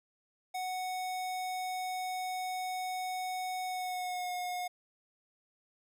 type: tone with pitch glide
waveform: square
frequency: 740 to 721.4 Hz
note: F#5 to F#5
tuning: 0 to -44 cents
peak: -35 dBFS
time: 0.54-4.68 s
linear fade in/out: 10 ms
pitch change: -44 cents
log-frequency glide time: 3.65-4.31 s
effects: none